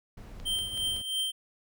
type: noise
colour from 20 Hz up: brown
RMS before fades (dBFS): -44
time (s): 0.17-1.02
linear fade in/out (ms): 5
type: click train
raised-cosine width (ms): 0.2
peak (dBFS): -31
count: 4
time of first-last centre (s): 0.4-0.964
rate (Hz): 5.32
type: tone with tremolo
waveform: square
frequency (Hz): 3136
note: G7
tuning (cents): 0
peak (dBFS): -27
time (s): 0.45-1.32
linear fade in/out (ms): 20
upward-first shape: triangle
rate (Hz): 3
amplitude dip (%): 70
effects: none